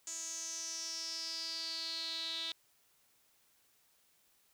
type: tone with band-pass filter sweep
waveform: sawtooth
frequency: 327.1 Hz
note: E4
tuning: 13 cents flat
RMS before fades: -41 dBFS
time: 0.07-2.52 s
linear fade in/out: 2 ms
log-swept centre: 6900 to 3700 Hz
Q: 8.2
effects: white hiss -71 dBFS RMS until 4.53 s